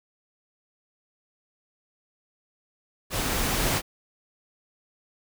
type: noise with level ramp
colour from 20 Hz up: pink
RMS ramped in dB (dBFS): -28 to -24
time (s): 3.1-3.82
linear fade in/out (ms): 50
effects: none